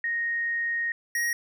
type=tone pair in turn; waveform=sine / square; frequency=1864.7 / 1883.1 Hz; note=A#6 / A#6; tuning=0 / +17 cents; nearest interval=unison; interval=17 cents; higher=second; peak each=-25 dBFS; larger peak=neither; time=0.04-0.92 / 1.15-1.33 s; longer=first; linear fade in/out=2 ms; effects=none